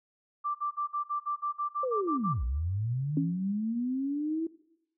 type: tone bursts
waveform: sine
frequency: 1174.7 Hz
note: D6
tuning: in tune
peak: -28 dBFS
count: 12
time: 0.44-2.343 s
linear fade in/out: 20 ms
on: 110 ms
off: 53 ms
type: linear two-way sweep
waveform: sine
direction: down then up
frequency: 538 to 55 to 331.6 Hz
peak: -28 dBFS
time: 1.83-4.47 s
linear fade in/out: 5 ms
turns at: 2.43 s
type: tone with exponential decay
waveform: sine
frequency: 277.7 Hz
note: C#4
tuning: 3 cents sharp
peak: -22 dBFS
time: 3.17-3.46 s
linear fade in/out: 2 ms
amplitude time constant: 63 ms
effects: noise-tail reverb RT60 0.8 s tail -19 dB re dry